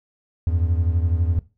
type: beating tone pair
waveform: triangle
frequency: 82.6 / 94.6 Hz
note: E2 / F#2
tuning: +4 / +39 cents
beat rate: 12 Hz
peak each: -17 / -22 dBFS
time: 0.47-1.39 s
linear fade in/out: 0 ms
effects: noise-tail reverb RT60 0.3 s tail -18 dB re dry